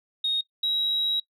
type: tone pair in turn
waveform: sine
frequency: 3729 / 3849 Hz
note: A#7 / B7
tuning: 0 / -45 cents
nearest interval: minor second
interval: 55 cents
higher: second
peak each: -21 dBFS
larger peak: neither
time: 0.24-0.41 / 0.63-1.2 s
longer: second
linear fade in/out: 5 ms
effects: noise-tail reverb RT60 0.1 s tail -22 dB re dry + tanh soft clip ceiling -18 dBFS